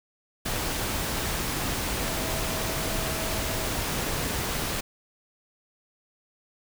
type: tone in noise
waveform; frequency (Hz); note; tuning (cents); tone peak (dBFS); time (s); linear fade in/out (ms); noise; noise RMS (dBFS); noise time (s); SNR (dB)
sine; 647; E5; -32; -38; 2.06-3.68; 10; pink; -29; 0.45-4.81; -12
effects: none